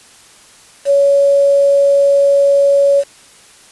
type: tone with quantisation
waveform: sine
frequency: 561 Hz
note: C#5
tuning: 21 cents sharp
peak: -7 dBFS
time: 0.85-3.04 s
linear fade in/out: 50 ms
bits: 5
effects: white hiss -43 dBFS RMS until 3.71 s + resampled to 24000 Hz